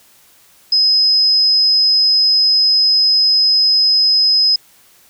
sine tone, 5070 Hz, D#8, 32 cents sharp, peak -9 dBFS, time 0.72-4.56 s, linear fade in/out 5 ms, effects white hiss -49 dBFS RMS until 5.09 s

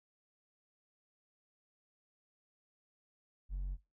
triangle tone with hard clipping, 46.36 Hz, F#1, 4 cents sharp, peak -34 dBFS, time 3.49-3.78 s, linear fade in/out 50 ms, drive 1 dB, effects noise-tail reverb RT60 0.2 s tail -18 dB re dry

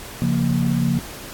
sine chord, Bb minor, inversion first, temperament equal, 138.59 / 174.61 / 233.1 Hz, Db3 / F3 / Bb3, 0 / 0 / 0 cents, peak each -21 dBFS, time 0.22-0.99 s, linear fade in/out 0 ms, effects pink hiss -36 dBFS RMS until 1.33 s + AAC 64 kbps

